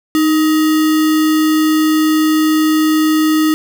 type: tone with sample-and-hold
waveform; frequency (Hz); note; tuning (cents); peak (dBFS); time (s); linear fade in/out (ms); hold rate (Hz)
sine; 311.1; D#4; 0; -9; 0.15-3.54; 0; 1575
effects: none